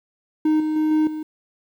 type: tone with level steps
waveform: triangle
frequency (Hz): 309.7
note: D#4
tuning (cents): -8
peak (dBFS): -13 / -18 / -15 / -13 / -24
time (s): 0.45-1.23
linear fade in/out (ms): 5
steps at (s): 0.6 / 0.76 / 0.91 / 1.07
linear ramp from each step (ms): 2
effects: 9-bit